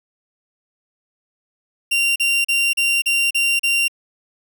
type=tone bursts; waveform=40% pulse; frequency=2767 Hz; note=F7; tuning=17 cents flat; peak=-14 dBFS; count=7; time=1.91-3.882 s; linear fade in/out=10 ms; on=250 ms; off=37 ms; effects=none